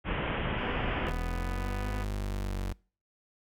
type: low-pass noise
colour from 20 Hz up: pink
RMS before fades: -32 dBFS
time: 0.04-1.13 s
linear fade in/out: 50 ms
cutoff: 3200 Hz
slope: 96 dB/octave
type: click train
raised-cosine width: 0.5 ms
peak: -28 dBFS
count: 363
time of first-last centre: 0.58-2.04 s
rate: 248 Hz
type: exponential two-way sweep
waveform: 35% pulse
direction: up then down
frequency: 38.89 to 51.9 to 46.58 Hz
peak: -29 dBFS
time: 1.06-2.73 s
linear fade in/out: 10 ms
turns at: 1.91 s
effects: noise-tail reverb RT60 0.4 s tail -25 dB re dry